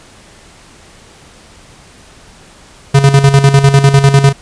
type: tone with tremolo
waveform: square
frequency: 138.59 Hz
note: C#3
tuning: in tune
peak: -3 dBFS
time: 2.94-4.33 s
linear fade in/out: 10 ms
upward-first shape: square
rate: 10 Hz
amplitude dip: 65%
effects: pink hiss -40 dBFS RMS until 4.41 s + resampled to 22050 Hz